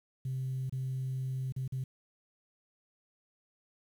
sine tone with dropouts, 130.81 Hz, C3, in tune, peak -31 dBFS, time 0.25-1.84 s, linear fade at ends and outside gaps 5 ms, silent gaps 0.696-0.724 / 1.523-1.563 / 1.678-1.722 s, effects tanh soft clip ceiling -29 dBFS + 10-bit

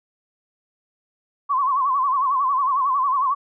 sine tone with vibrato, 1078 Hz, C#6, 49 cents flat, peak -17 dBFS, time 1.49-3.35 s, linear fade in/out 20 ms, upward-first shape sine, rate 11 Hz, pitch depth 110 cents each way, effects none

